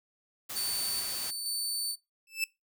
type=noise; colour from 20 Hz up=white; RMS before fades=-39 dBFS; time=0.49-1.31 s; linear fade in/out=10 ms
type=tone with tremolo; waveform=20% pulse; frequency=4530 Hz; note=C#8; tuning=37 cents sharp; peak=-25 dBFS; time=0.55-1.96 s; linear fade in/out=20 ms; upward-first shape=square; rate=1.1 Hz; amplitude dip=35%
type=tone with exponential growth; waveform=sawtooth; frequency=2637 Hz; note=E7; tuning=in tune; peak=-21 dBFS; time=2.27-2.44 s; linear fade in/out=2 ms; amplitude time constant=36 ms
effects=noise-tail reverb RT60 0.2 s tail -22 dB re dry